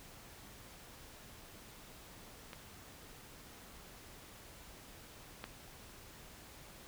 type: clicks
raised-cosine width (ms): 0.3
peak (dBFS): -30 / -26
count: 2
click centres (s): 2.532 / 5.441
effects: pink hiss -55 dBFS RMS until 6.87 s